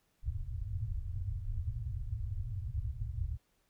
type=low-pass noise; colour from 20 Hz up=white; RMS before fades=-37 dBFS; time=0.22-3.38 s; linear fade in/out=50 ms; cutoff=120 Hz; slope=96 dB/octave; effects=pink hiss -75 dBFS RMS until 3.69 s